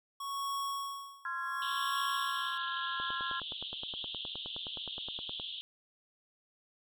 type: tone with tremolo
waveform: square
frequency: 1108.7 Hz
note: C#6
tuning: in tune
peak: -34 dBFS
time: 0.2-2.58 s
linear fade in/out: 5 ms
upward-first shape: sine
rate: 0.69 Hz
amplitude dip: 95%
type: chord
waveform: sine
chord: F minor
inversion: second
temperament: equal with one note detuned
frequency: 1046.5 / 1372.9 / 1661.2 Hz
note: C6 / F6 / Ab6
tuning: 0 / -30 / 0 cents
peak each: -39 dBFS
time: 1.25-3.4 s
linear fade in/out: 2 ms
type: band-pass noise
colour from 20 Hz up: pink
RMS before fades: -42 dBFS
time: 1.62-5.61 s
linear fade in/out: 0 ms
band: 3000 to 3700 Hz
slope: 96 dB/octave
type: click train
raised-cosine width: 1 ms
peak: -31 dBFS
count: 24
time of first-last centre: 3-5.398 s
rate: 9.59 Hz
effects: none